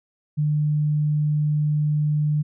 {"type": "tone", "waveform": "sine", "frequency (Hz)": 150, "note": "D3", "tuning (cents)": 37, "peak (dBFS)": -18, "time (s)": [0.37, 2.43], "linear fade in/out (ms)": 20, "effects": []}